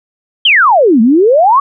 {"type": "exponential two-way sweep", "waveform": "sine", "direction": "down then up", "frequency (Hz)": [3300, 212, 1163], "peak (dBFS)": -4, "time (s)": [0.45, 1.6], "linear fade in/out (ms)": 5, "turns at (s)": 1.01, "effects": []}